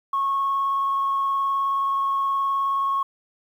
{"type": "tone with vibrato", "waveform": "sine", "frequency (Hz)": 1097, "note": "C#6", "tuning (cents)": -18, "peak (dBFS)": -19, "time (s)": [0.13, 3.03], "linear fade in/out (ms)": 5, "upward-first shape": "square", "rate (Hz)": 19, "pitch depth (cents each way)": 8, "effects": ["tanh soft clip ceiling -16 dBFS", "9-bit"]}